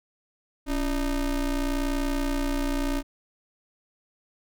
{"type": "ring-modulated tone", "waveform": "square", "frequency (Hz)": 154.4, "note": "D#3", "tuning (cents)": -13, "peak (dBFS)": -22, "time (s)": [0.66, 3.03], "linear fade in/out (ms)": 50, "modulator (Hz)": 124, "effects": []}